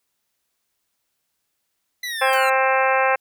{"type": "linear sweep", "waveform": "25% pulse", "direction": "down", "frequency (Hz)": [2014, 1318.5], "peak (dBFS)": -22, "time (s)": [2.03, 2.5], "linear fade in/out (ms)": 5}
{"type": "harmonic tone", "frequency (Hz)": 264.1, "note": "C4", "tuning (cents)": 16, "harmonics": [2, 3, 4, 5, 6, 7, 8, 9, 10], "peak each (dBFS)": [-21, -21, -23, -27, -24, -28, -29, -29, -28], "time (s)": [2.21, 3.16], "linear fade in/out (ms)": 10}
{"type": "noise with exponential decay", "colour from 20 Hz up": "blue", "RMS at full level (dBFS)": -29, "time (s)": [2.33, 2.45], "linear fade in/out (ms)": 0, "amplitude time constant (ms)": 25}
{"effects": ["white hiss -74 dBFS RMS until 3.2 s"]}